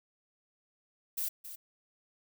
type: noise with echo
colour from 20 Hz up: violet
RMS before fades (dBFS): -34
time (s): 1.17-1.29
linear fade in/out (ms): 10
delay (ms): 270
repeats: 1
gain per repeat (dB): -11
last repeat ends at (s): 1.56
effects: none